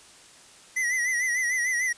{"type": "tone with vibrato", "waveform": "square", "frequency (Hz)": 1972, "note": "B6", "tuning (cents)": -3, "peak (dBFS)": -24, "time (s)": [0.76, 1.93], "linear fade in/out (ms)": 10, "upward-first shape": "sine", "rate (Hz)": 6.7, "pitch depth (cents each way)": 73, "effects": ["white hiss -51 dBFS RMS until 1.97 s", "resampled to 22050 Hz"]}